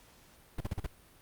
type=noise bursts; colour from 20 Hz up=brown; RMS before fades=-33 dBFS; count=5; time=0.58-0.865 s; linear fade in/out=5 ms; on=25 ms; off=40 ms; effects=pink hiss -60 dBFS RMS until 1.21 s + Opus 48 kbps